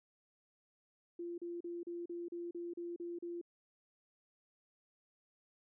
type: tone bursts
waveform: sine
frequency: 344.8 Hz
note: F4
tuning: 22 cents flat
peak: -40 dBFS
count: 10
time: 1.19-3.414 s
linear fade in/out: 5 ms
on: 190 ms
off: 36 ms
effects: none